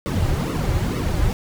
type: noise with flanger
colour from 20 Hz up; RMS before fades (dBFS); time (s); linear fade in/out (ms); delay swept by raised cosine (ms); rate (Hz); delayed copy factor
brown; -21; 0.06-1.33; 0; 1.2 to 4.6; 2.2; -0.95
effects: none